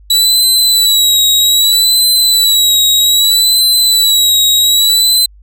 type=tone with vibrato; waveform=sawtooth; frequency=3926 Hz; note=B7; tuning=11 cents flat; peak=-4 dBFS; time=0.1-5.26 s; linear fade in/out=5 ms; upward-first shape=sine; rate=0.63 Hz; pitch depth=54 cents each way; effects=added 50 Hz sine -37 dBFS peak until 5.42 s